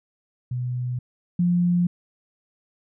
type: tone pair in turn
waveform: sine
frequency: 124.3 / 175.79 Hz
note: B2 / F3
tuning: +12 / +12 cents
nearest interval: tritone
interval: 600 cents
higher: second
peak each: -24 / -17 dBFS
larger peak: second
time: 0.51-0.99 / 1.39-1.87 s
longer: neither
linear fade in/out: 5 ms
effects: none